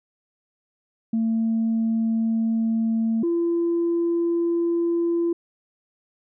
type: tone pair in turn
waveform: sine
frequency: 225.3 / 339.9 Hz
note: A3 / F4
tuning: +41 / -47 cents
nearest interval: perfect fifth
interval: 712 cents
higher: second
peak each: -18 dBFS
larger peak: neither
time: 1.13-3.23 / 3.23-5.33 s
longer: neither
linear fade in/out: 5 ms
effects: tanh soft clip ceiling -16 dBFS